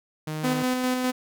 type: tone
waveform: sawtooth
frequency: 154.8 Hz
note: D#3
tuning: 9 cents flat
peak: -25 dBFS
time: 0.27-0.63 s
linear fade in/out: 5 ms
type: tone with tremolo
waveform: sawtooth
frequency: 253.4 Hz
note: B3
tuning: 45 cents sharp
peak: -18 dBFS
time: 0.43-1.12 s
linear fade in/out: 20 ms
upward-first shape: square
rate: 4.9 Hz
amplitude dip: 30%
effects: none